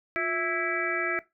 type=harmonic tone with a mistuned harmonic; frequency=329.6 Hz; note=E4; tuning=in tune; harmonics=1 / 2 / 4 / 5 / 6 / 7; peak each=-33 / -33 / -33 / -33 / -33 / -33 dBFS; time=0.16-1.19 s; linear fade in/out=0 ms; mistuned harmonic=1; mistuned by=+120 cents; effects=noise-tail reverb RT60 0.2 s tail -18 dB re dry